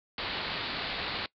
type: low-pass noise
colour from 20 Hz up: white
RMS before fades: -35 dBFS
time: 0.18-1.26 s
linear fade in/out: 2 ms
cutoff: 4600 Hz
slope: 96 dB/octave
effects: noise-tail reverb RT60 0.1 s tail -21 dB re dry